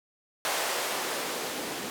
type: noise with band-pass filter sweep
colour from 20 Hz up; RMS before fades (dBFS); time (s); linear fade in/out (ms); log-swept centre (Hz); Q
blue; -32; 0.45-1.9; 0; 660 to 260; 1.1
effects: none